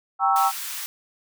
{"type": "chord", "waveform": "sine", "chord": "G diminished seventh", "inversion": "none", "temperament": "equal", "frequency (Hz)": [784, 932.3, 1108.7, 1318.5], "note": ["G5", "Bb5", "Db6", "Fb6"], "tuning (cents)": [0, 0, 0, 0], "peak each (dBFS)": [-20, -26, -26, -21], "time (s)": [0.19, 0.52], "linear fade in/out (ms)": 50}
{"type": "high-pass noise", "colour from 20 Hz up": "white", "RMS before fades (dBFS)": -32, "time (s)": [0.36, 0.86], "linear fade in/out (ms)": 0, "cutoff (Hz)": 1000, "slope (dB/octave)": 24}
{"effects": []}